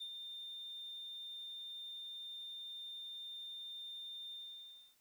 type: tone with ADSR envelope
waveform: sine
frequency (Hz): 3611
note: A7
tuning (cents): +44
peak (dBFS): -39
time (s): 0-4.96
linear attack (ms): 17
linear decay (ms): 66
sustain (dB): -5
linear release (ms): 650
effects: tanh soft clip ceiling -41 dBFS + white hiss -73 dBFS RMS until 5 s